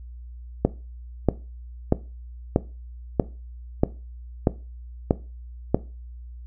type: click train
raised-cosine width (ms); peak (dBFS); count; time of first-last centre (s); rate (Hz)
2; -3; 9; 0.65-5.746; 1.57
effects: noise-tail reverb RT60 0.3 s tail -17 dB re dry + added 60 Hz sine -37 dBFS peak until 6.46 s